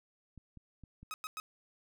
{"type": "clicks", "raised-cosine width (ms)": 5, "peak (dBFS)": -39, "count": 4, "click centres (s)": [0.377, 0.573, 0.837, 1.03]}
{"type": "tone bursts", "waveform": "sawtooth", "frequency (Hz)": 1269, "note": "D#6", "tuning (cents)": 34, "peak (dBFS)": -35, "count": 3, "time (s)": [1.11, 1.4], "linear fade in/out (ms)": 0, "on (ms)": 30, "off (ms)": 100}
{"effects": []}